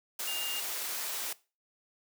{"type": "tone in noise", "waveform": "sine", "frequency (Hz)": 2812, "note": "F7", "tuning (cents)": 11, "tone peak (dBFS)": -34, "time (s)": [0.27, 0.6], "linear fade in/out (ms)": 5, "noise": "white", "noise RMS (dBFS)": -36, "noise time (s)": [0.19, 1.33], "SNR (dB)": -1, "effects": ["noise-tail reverb RT60 0.3 s tail -19 dB re dry", "high-pass 400 Hz 12 dB/octave"]}